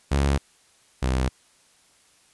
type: tone pair in turn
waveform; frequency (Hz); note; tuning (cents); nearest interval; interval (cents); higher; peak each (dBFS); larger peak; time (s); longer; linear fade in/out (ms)
sawtooth; 69.9 / 64.27; C#2 / C2; +15 / -30; minor second; 145; first; -15 / -17; first; 0.11-0.38 / 1.02-1.29; neither; 10
effects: white hiss -59 dBFS RMS until 2.33 s + resampled to 24000 Hz